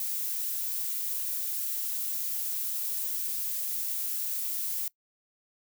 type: noise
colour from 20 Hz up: violet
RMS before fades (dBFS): -32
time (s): 0-4.88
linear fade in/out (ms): 2
effects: noise-tail reverb RT60 0.1 s tail -22 dB re dry